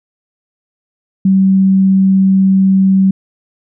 sine tone, 191.7 Hz, G3, 38 cents flat, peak -6 dBFS, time 1.25-3.11 s, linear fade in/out 5 ms, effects none

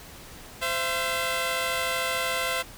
10% pulse tone pair together, 518.8 / 674 Hz, C5 / E5, -15 / +38 cents, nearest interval perfect fourth, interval 453 cents, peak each -20 dBFS, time 0.61-2.63 s, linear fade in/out 20 ms, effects pink hiss -45 dBFS RMS until 2.77 s

